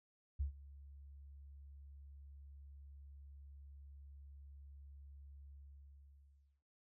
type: tone with ADSR envelope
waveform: sine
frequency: 70 Hz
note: C#2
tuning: 18 cents sharp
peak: -33 dBFS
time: 0.39-6.63 s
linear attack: 17 ms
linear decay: 110 ms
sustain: -20 dB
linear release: 1100 ms
effects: none